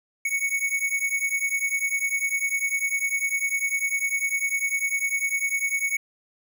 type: beating tone pair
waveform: square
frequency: 2217 / 2227 Hz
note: C#7 / C#7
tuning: 0 / +7 cents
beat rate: 10 Hz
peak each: -27 dBFS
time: 0.25-5.97 s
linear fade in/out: 5 ms
effects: none